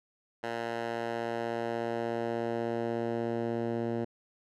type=tone with band-pass filter sweep; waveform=10% pulse; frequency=116.54 Hz; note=A#2; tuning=in tune; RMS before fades=-33 dBFS; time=0.43-4.05 s; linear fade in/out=10 ms; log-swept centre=1100 to 280 Hz; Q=0.7; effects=none

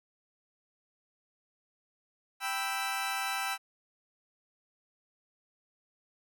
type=chord; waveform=20% pulse; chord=E minor; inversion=first; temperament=equal; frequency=784 / 987.8 / 1318.5 Hz; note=G5 / B5 / E6; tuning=0 / 0 / 0 cents; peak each=-30 / -34 / -30 dBFS; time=2.4-3.58 s; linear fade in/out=50 ms; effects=none

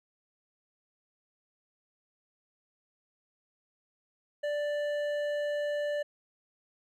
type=tone with hard clipping; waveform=sine; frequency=587.3 Hz; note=D5; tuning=in tune; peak=-31 dBFS; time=4.43-6.03 s; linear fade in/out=10 ms; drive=9 dB; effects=none

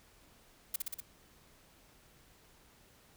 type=noise with echo; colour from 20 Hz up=blue; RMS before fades=-33 dBFS; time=0.74-0.76 s; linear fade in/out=5 ms; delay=61 ms; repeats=4; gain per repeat=-2 dB; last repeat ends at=1.004 s; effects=pink hiss -63 dBFS RMS until 3.16 s

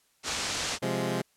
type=low-pass noise; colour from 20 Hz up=white; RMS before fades=-32 dBFS; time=0.23-0.79 s; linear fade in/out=50 ms; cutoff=7200 Hz; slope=24 dB/octave
type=chord; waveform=15% pulse; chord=F minor; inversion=second; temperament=equal; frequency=130.81 / 174.61 / 207.7 Hz; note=C3 / F3 / Ab3; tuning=0 / 0 / 0 cents; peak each=-26 dBFS; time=0.82-1.22 s; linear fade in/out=10 ms
effects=white hiss -68 dBFS RMS until 1.36 s + low-pass 12000 Hz 12 dB/octave

